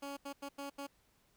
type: tone bursts at uneven times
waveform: 15% pulse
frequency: 280.4 Hz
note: C#4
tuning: 20 cents sharp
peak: -35 dBFS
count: 5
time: 0.02-0.17 / 0.25-0.33 / 0.42-0.49 / 0.58-0.7 / 0.78-0.87 s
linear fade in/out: 10 ms
effects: pink hiss -72 dBFS RMS until 1.36 s